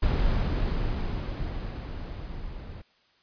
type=noise with level ramp; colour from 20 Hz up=brown; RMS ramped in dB=-23 to -40 dBFS; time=0.02-2.82 s; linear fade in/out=10 ms; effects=white hiss -64 dBFS RMS until 3.22 s + resampled to 11025 Hz